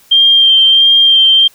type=tone with vibrato; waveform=sine; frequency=3174 Hz; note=G7; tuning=21 cents sharp; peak=-4 dBFS; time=0.11-1.48 s; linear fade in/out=10 ms; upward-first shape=sine; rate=1.5 Hz; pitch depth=17 cents each way; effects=white hiss -46 dBFS RMS until 1.54 s